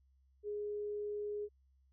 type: tone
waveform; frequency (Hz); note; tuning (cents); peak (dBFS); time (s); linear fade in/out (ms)
sine; 415.3; G#4; 0; -37; 0.43-1.49; 50
effects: added 66 Hz sine -67 dBFS peak until 1.92 s